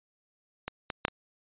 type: clicks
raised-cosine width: 0.3 ms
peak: -17 / -16 / -8 / -19 dBFS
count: 4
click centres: 0.68 / 0.902 / 1.051 / 1.082 s
effects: resampled to 8000 Hz